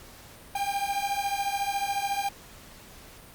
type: beating tone pair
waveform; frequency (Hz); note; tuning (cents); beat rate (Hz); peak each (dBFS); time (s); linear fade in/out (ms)
45% pulse; 793 / 807; G5 / G#5; +20 / -50; 14; -30; 0.55-2.29; 5
effects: pink hiss -49 dBFS RMS until 3.34 s + Opus 48 kbps